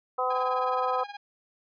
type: harmonic tone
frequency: 254 Hz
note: B3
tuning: 49 cents sharp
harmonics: 2 / 3 / 4 / 5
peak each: -30 / -30 / -30 / -30 dBFS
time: 0.18-1.04 s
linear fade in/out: 10 ms
type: tone with tremolo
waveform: sawtooth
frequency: 816 Hz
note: G#5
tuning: 31 cents flat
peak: -32 dBFS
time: 0.3-1.17 s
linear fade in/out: 5 ms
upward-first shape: sine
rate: 19 Hz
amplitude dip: 80%
type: noise with exponential decay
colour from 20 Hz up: blue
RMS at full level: -43 dBFS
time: 0.38-0.6 s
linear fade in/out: 5 ms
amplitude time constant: 47 ms
effects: resampled to 11025 Hz